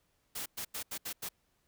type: noise bursts at uneven times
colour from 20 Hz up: white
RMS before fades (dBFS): -39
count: 6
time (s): 0.35-0.46 / 0.57-0.65 / 0.74-0.83 / 0.91-0.98 / 1.05-1.13 / 1.22-1.29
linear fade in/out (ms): 10
effects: pink hiss -75 dBFS RMS until 1.67 s